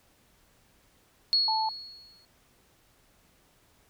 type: tone with exponential decay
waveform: sine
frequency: 4340 Hz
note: C#8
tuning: 37 cents flat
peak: -19 dBFS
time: 1.33-2.25 s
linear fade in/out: 0 ms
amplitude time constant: 200 ms
type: tone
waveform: sine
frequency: 880 Hz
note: A5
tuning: in tune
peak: -26 dBFS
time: 1.48-1.69 s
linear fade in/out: 2 ms
effects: pink hiss -64 dBFS RMS until 3.89 s